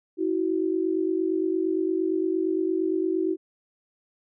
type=tone pair together; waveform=sine; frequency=324.8 / 373.5 Hz; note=E4 / F#4; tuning=-26 / +16 cents; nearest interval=major second; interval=242 cents; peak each=-25 dBFS; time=0.17-3.37 s; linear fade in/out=50 ms; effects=none